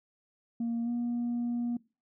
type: tone with pitch glide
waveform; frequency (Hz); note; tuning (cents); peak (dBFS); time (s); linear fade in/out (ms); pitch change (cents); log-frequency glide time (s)
sine; 233.1 to 239.1; A#3 to A#3; 0 to +44; -27; 0.6-1.77; 5; +44; 0.84-0.89
effects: noise-tail reverb RT60 0.3 s tail -22 dB re dry + tanh soft clip ceiling -27 dBFS